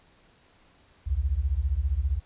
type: beating tone pair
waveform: sine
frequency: 60.9 / 75.9 Hz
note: B1 / D#2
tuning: -24 / -42 cents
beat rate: 15 Hz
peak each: -26 / -26 dBFS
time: 1.06-2.2 s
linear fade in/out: 20 ms
effects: pink hiss -60 dBFS RMS until 2.25 s + resampled to 8000 Hz